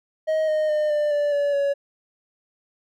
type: tone with pitch steps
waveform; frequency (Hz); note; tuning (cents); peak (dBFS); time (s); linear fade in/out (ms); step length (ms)
triangle; 629 / 617.5 / 606.2 / 595.1 / 584.2 / 573.5 / 563; D#5 / D#5 / D#5 / D5 / D5 / D5 / C#5; +19 / -13 / -45 / +23 / -9 / -41 / +27; -17; 0.27-1.74; 20; 210
effects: none